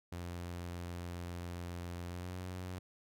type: tone with pitch glide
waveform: sawtooth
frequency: 87.31 to 91.23 Hz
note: F2 to F#2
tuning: 0 to -24 cents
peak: -37 dBFS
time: 0.12-2.79 s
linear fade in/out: 5 ms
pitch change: +76 cents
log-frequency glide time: 2.08-2.37 s
effects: none